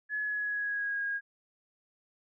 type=tone with pitch glide; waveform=sine; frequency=1700 to 1634.5 Hz; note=G#6 to G#6; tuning=+40 to -28 cents; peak=-30 dBFS; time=0.09-1.21 s; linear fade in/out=50 ms; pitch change=-68 cents; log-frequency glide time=0.2-1.03 s; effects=none